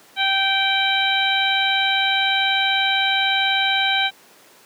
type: harmonic tone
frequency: 779 Hz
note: G5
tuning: 11 cents flat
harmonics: 1 / 2 / 3 / 4 / 5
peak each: -23 / -23 / -23 / -23 / -23 dBFS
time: 0.16-4.11 s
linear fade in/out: 50 ms
effects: pink hiss -49 dBFS RMS until 4.65 s + high-pass 300 Hz 12 dB/octave